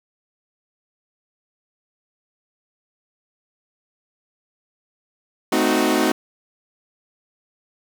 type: chord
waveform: sawtooth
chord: A diminished seventh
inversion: none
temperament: equal with one note detuned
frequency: 220 / 258.8 / 311.1 / 370 Hz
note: A3 / C4 / Eb4 / Gb4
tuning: 0 / -19 / 0 / 0 cents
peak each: -20 / -18 / -17 / -18 dBFS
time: 5.52-6.12 s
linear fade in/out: 5 ms
effects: none